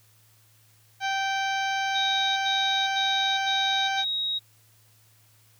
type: harmonic tone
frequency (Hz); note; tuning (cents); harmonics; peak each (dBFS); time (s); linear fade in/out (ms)
779; G5; -11; 1 / 2 / 3 / 4 / 5 / 6 / 7 / 8; -27 / -30 / -34 / -36 / -38 / -45 / -45 / -43; 1-4.05; 50
type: tone bursts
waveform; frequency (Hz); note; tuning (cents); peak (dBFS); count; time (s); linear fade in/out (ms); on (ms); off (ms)
sine; 3791; A#7; +28; -25; 5; 1.94-4.394; 20; 430; 76
effects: added 109 Hz sine -60 dBFS peak until 5.59 s + white hiss -61 dBFS RMS until 5.59 s